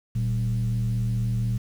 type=tone with frequency modulation; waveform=sine; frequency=116.54 Hz; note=A#2; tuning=in tune; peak=-21 dBFS; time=0.15-1.58 s; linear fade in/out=10 ms; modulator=75.8 Hz; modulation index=0.61; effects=tanh soft clip ceiling -18 dBFS + 8-bit

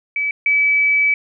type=tone pair in turn; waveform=sine; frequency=2294 / 2294 Hz; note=D7 / D7; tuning=-41 / -41 cents; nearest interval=unison; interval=0 cents; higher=neither; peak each=-17 / -12 dBFS; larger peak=second; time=0.16-0.31 / 0.46-1.14 s; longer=second; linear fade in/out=2 ms; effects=none

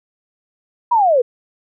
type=linear sweep; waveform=sine; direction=down; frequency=990 to 459.7 Hz; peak=-10 dBFS; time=0.91-1.22 s; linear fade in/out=10 ms; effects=none

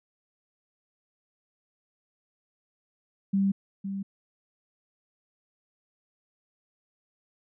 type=tone with echo; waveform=sine; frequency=196 Hz; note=G3; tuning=in tune; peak=-21 dBFS; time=3.33-3.52 s; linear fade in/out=10 ms; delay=510 ms; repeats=1; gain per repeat=-9 dB; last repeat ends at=4.03 s; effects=none

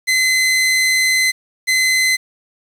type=tone pair in turn; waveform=sawtooth; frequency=2045 / 2045 Hz; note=C7 / C7; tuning=-40 / -40 cents; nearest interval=unison; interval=0 cents; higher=neither; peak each=-9 dBFS; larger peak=neither; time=0.07-1.32 / 1.67-2.17 s; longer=first; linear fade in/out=20 ms; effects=low-pass 11000 Hz 12 dB/octave + 7-bit

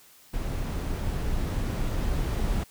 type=noise with level ramp; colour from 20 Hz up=brown; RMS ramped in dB=-30 to -26 dBFS; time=0.33-2.64 s; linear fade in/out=10 ms; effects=white hiss -55 dBFS RMS until 2.7 s

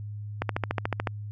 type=click train; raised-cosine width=0.5 ms; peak=-11 dBFS; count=10; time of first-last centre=0.42-1.072 s; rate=13.8 Hz; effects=added 104 Hz sine -34 dBFS peak until 1.31 s

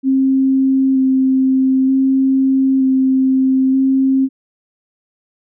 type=tone with vibrato; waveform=sine; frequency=264.8 Hz; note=C4; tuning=21 cents sharp; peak=-10 dBFS; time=0.03-4.29 s; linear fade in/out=50 ms; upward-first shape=square; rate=0.54 Hz; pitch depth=11 cents each way; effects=none

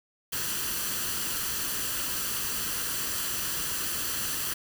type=noise with comb filter; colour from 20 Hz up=white; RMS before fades=-31 dBFS; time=0.32-4.54 s; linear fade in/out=10 ms; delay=0.67 ms; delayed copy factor=+0.55; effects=none

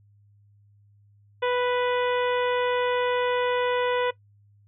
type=harmonic tone; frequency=493.9 Hz; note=B4; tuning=in tune; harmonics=1 / 2 / 3 / 4 / 5 / 6 / 7; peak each=-23 / -29 / -33 / -35 / -37 / -39 / -40 dBFS; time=1.42-4.11 s; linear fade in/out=10 ms; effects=noise-tail reverb RT60 0.1 s tail -19 dB re dry + added 102 Hz sine -55 dBFS peak until 4.67 s

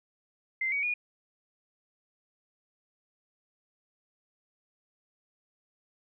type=tone with pitch steps; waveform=sine; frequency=2080 / 2255 / 2445 Hz; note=C7 / C#7 / D#7; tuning=-11 / +29 / -31 cents; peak=-27 dBFS; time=0.61-0.94 s; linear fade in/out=5 ms; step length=110 ms; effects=none

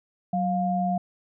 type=tone pair together; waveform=sine; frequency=186.73 / 705 Hz; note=F#3 / F5; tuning=+16 / +16 cents; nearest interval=octave + major seventh; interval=2300 cents; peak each=-25 dBFS; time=0.33-0.98 s; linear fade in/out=5 ms; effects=none

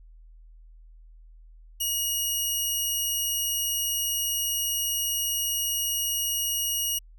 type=tone; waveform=10% pulse; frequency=2885 Hz; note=F#7; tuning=44 cents flat; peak=-17 dBFS; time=1.8-6.99 s; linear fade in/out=10 ms; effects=added 40 Hz sine -47 dBFS peak until 7.18 s

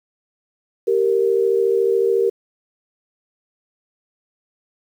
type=tone pair together; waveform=sine; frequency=390.5 / 464.4 Hz; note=G4 / A#4; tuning=-7 / -7 cents; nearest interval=minor third; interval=300 cents; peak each=-17 dBFS; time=0.87-2.3 s; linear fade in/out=10 ms; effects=8-bit

